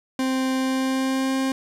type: tone with pitch glide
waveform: 40% pulse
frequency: 261.6 to 265.6 Hz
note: C4 to C4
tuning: 0 to +26 cents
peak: -20 dBFS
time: 0.19-1.52 s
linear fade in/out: 2 ms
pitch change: +26 cents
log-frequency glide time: 0.54-1.35 s
effects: low-pass 11000 Hz 12 dB/octave + 9-bit